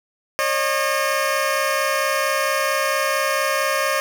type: tone pair together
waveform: 15% pulse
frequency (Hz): 544 / 608.4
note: C#5 / D#5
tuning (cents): -33 / -39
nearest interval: major second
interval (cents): 194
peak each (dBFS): -15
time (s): 0.39-4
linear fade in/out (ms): 0
effects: none